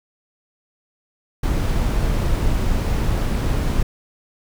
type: noise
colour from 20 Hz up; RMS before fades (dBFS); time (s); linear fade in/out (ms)
brown; -19; 1.43-3.83; 5
effects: none